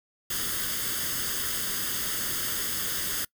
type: noise with comb filter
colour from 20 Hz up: white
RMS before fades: -30 dBFS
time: 0.3-3.25 s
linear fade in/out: 5 ms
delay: 0.61 ms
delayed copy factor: +0.7
effects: noise-tail reverb RT60 0.1 s tail -24 dB re dry